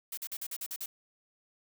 blue noise bursts, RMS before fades -38 dBFS, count 8, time 0.12-0.86 s, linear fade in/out 5 ms, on 54 ms, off 44 ms, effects none

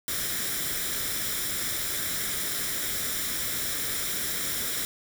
white noise with comb filter, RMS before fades -30 dBFS, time 0.08-4.85 s, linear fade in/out 0 ms, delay 0.55 ms, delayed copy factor +0.6, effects none

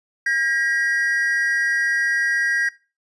triangle tone pair together, 1617.9 / 1908 Hz, G#6 / A#6, -46 / +40 cents, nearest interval minor third, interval 286 cents, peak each -19 dBFS, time 0.26-2.69 s, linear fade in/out 5 ms, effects noise-tail reverb RT60 0.3 s tail -19 dB re dry + resampled to 24000 Hz

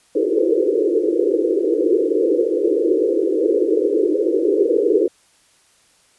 white band-pass noise, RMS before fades -17 dBFS, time 0.15-5.08 s, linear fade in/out 5 ms, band 310 to 500 Hz, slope 96 dB/octave, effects white hiss -56 dBFS RMS until 6.18 s + resampled to 24000 Hz

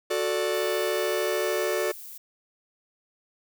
45% pulse chord, D major, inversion first, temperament just, 367.1 / 440.5 / 587.3 Hz, F#4 / A4 / D5, -14 / +2 / 0 cents, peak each -29 dBFS, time 0.1-1.92 s, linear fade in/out 10 ms
violet noise, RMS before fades -42 dBFS, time 0.54-2.18 s, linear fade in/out 5 ms
effects none

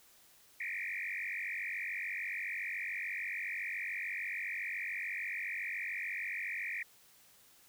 sine tone with frequency modulation, 2126 Hz, C7, 27 cents sharp, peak -36 dBFS, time 0.6-6.83 s, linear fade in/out 5 ms, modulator 47 Hz, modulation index 6.4, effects white hiss -63 dBFS RMS until 7.68 s

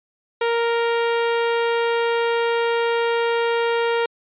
sawtooth tone, 466.2 Hz, A#4, in tune, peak -14 dBFS, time 0.41-4.06 s, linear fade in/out 5 ms, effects resampled to 8000 Hz

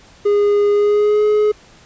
triangle tone with pitch glide, 410.3 to 422.3 Hz, G#4 to G#4, -21 to +29 cents, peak -9 dBFS, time 0.25-1.52 s, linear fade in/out 10 ms, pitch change +50 cents, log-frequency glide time 0.71-1.24 s, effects pink hiss -46 dBFS RMS until 1.85 s + resampled to 16000 Hz

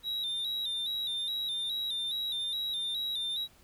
triangle tone with vibrato, 3729 Hz, A#7, in tune, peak -30 dBFS, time 0.03-3.48 s, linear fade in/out 50 ms, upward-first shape square, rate 2.4 Hz, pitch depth 60 cents each way, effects pink hiss -61 dBFS RMS until 3.63 s

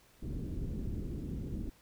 pink low-pass noise, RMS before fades -38 dBFS, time 0.22-1.7 s, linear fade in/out 10 ms, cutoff 330 Hz, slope 24 dB/octave, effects pink hiss -64 dBFS RMS until 1.81 s

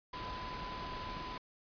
sine tone in noise, 1004 Hz, B5, 28 cents sharp, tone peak -43 dBFS, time 0.13-1.38 s, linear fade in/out 5 ms, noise pink, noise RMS -44 dBFS, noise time 0.13-1.38 s, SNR -2 dB, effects resampled to 11025 Hz

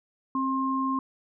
sine tone pair together, 265.8 / 1063 Hz, C4 / C6, +27 / +27 cents, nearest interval 2 octaves, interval 2400 cents, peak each -27 dBFS, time 0.35-0.99 s, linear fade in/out 2 ms, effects none

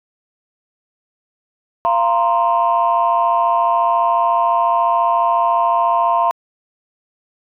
sine chord, F suspended fourth, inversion none, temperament equal with one note detuned, 688.4 / 932.3 / 1046.5 Hz, F5 / Bb5 / C6, -25 / 0 / 0 cents, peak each -16 dBFS, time 1.85-6.31 s, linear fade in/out 0 ms, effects tanh soft clip ceiling -5 dBFS

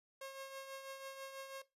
sawtooth tone with tremolo, 540 Hz, C#5, 45 cents flat, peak -40 dBFS, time 0.21-1.62 s, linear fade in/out 5 ms, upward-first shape triangle, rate 6.1 Hz, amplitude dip 55%, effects noise-tail reverb RT60 0.2 s tail -17 dB re dry + resampled to 32000 Hz

